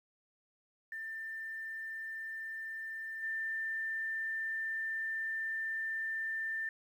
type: tone with level steps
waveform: sine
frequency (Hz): 1788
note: A6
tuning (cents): +27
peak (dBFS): -39 / -34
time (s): 0.92-6.69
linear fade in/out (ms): 2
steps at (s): 3.22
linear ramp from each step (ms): 20
effects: 11-bit